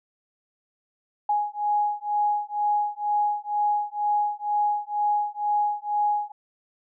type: beating tone pair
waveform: sine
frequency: 830.6 / 832.7 Hz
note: G#5 / G#5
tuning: 0 / +4 cents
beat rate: 2.1 Hz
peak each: -25 dBFS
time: 1.29-6.32 s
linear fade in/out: 5 ms
effects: none